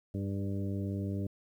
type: harmonic tone with a mistuned harmonic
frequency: 98.8 Hz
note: G2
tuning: 14 cents sharp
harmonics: 1 / 2 / 3 / 4 / 5 / 6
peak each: -34 / -37 / -40 / -45 / -49 / -49 dBFS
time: 0.14-1.27 s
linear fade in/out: 5 ms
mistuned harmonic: 5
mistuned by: -18 cents
effects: 11-bit